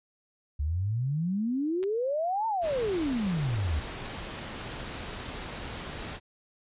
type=exponential two-way sweep; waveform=sine; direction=up then down; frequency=69.3 to 919 to 69.3 Hz; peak=-26 dBFS; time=0.59-3.8 s; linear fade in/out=10 ms; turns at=2.47 s
type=clicks; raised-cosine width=0.2 ms; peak=-27 dBFS; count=2; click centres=1.83 / 1.838 s
type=noise; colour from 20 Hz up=pink; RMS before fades=-38 dBFS; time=2.61-6.2 s; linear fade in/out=50 ms
effects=resampled to 8000 Hz